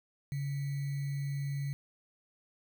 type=tone with sample-and-hold; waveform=sine; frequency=140.4 Hz; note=C#3; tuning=22 cents sharp; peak=-32 dBFS; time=0.32-1.73 s; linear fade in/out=0 ms; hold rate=2100 Hz; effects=none